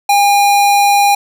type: tone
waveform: square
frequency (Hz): 810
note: G#5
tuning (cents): -43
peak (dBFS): -8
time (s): 0.09-1.15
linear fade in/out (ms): 5
effects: none